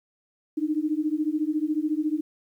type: beating tone pair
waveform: sine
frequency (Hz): 299.7 / 313.7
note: D4 / D#4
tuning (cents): +35 / +14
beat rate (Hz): 14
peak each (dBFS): -26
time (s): 0.57-2.21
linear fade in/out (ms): 10
effects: 10-bit